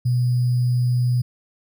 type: tone with sample-and-hold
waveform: sine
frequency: 123.47 Hz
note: B2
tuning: in tune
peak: -16 dBFS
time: 0.05-1.22 s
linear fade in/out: 10 ms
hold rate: 4900 Hz
effects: none